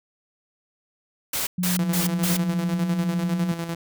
white noise bursts, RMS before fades -26 dBFS, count 4, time 1.33-2.37 s, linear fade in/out 5 ms, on 140 ms, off 160 ms
sine tone, 179.7 Hz, F3, 50 cents sharp, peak -22 dBFS, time 1.58-3.52 s, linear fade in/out 5 ms
sawtooth tone with tremolo, 167.9 Hz, E3, 32 cents sharp, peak -22 dBFS, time 1.79-3.75 s, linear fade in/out 2 ms, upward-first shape square, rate 10 Hz, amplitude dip 50%
effects none

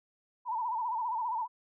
sine tone with vibrato, 934 Hz, A#5, 3 cents sharp, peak -30 dBFS, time 0.45-1.48 s, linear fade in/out 50 ms, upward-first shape sine, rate 15 Hz, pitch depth 120 cents each way, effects none

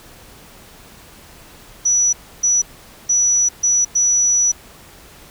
sine tone bursts at uneven times, 5900 Hz, F#8, 6 cents flat, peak -12 dBFS, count 5, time 1.85-2.13 / 2.43-2.62 / 3.09-3.49 / 3.63-3.85 / 3.95-4.52 s, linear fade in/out 10 ms, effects pink hiss -43 dBFS RMS until 5.3 s

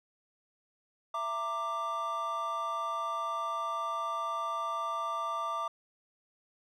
triangle tone cluster, 666 / 924 / 1179 Hz, E5 / A#5 / D6, +18 / -16 / +6 cents, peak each -38 / -38 / -31 dBFS, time 1.14-5.68 s, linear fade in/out 5 ms, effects none

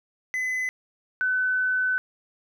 triangle / sine tone pair in turn, 2020 / 1509.2 Hz, B6 / F#6, +39 / +34 cents, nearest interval perfect fourth, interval 505 cents, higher first, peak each -23 / -21 dBFS, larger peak second, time 0.34-0.69 / 1.21-1.98 s, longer second, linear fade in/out 0 ms, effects none

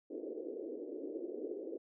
pink band-pass noise, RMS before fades -43 dBFS, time 0.1-1.78 s, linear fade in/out 10 ms, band 300 to 500 Hz, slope 48 dB/octave, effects none

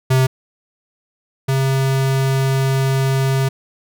square tone pair in turn, 130.81 / 134.25 Hz, C3 / C3, 0 / +45 cents, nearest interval unison, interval 45 cents, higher second, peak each -12 / -15 dBFS, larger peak first, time 0.1-0.27 / 1.48-3.49 s, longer second, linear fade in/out 10 ms, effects none

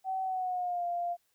sine tone with pitch glide, 760 to 696.9 Hz, F#5 to F5, +46 to -4 cents, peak -30 dBFS, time 0.04-1.17 s, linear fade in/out 50 ms, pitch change -150 cents, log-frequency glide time 0.23-0.85 s, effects white hiss -74 dBFS RMS until 1.34 s

